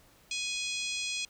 harmonic tone, 834 Hz, G#5, 7 cents sharp, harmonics 3 / 4 / 5 / 6 / 7 / 8 / 9 / 10, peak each -36 / -38 / -40 / -42 / -43 / -44 / -45 / -46 dBFS, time 0.31-1.25 s, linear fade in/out 2 ms, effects pink hiss -61 dBFS RMS until 1.29 s

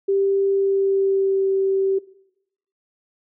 sine tone with pitch glide, 392.9 to 387 Hz, G4 to G4, +4 to -22 cents, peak -16 dBFS, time 0.08-1.99 s, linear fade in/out 10 ms, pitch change -26 cents, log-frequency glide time 0.51-1.5 s, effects noise-tail reverb RT60 0.8 s tail -19 dB re dry

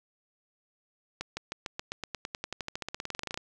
accelerating click train, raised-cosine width 0.2 ms, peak -17 dBFS, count 28, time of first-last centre 1.21-3.375 s, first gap 160 ms, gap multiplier 0.94, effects none

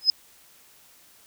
sine tone with exponential growth, 5080 Hz, D#8, 35 cents sharp, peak -10 dBFS, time 0.01-0.1 s, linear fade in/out 1 ms, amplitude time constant 18 ms, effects white hiss -55 dBFS RMS until 1.26 s

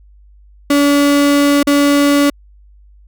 35% pulse tone with dropouts, 285.9 Hz, D4, 46 cents flat, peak -7 dBFS, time 0.7-2.3 s, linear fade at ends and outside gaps 5 ms, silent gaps 1.63-1.67 s, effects added 50 Hz sine -41 dBFS peak until 3.07 s

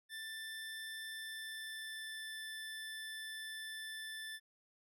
25% pulse tone with pitch glide, 1772 to 1759.8 Hz, A6 to A6, +12 to 0 cents, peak -40 dBFS, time 0.09-4.4 s, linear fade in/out 50 ms, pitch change -12 cents, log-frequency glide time 1.07-2.43 s, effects none

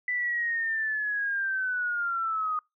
sine linear sweep, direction down, 1992 to 1235 Hz, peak -26 dBFS, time 0.08-2.59 s, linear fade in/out 2 ms, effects noise-tail reverb RT60 0.2 s tail -26 dB re dry

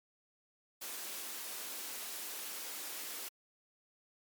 white high-pass noise, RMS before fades -43 dBFS, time 0.81-3.29 s, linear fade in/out 10 ms, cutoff 240 Hz, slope 24 dB/octave, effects MP3 96 kbps

